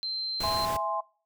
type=tone; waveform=sine; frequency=4118 Hz; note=C8; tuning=28 cents flat; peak=-30 dBFS; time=0.03-0.65 s; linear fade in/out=0 ms
type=noise; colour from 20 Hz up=pink; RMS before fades=-36 dBFS; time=0.4-0.77 s; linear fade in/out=5 ms
type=chord; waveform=sine; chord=E augmented; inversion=none; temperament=equal; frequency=659.3 / 830.6 / 1046.5 Hz; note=E5 / G#5 / B#5; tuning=0 / 0 / 0 cents; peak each=-32 / -32 / -30 dBFS; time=0.43-1.01 s; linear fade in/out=10 ms
effects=noise-tail reverb RT60 0.4 s tail -22 dB re dry